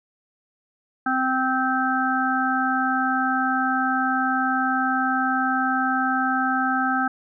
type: harmonic tone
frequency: 260 Hz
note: C4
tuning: 11 cents flat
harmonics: 1 / 3 / 5 / 6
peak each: -25 / -25 / -25 / -25 dBFS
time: 1.06-7.08 s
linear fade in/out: 5 ms
effects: none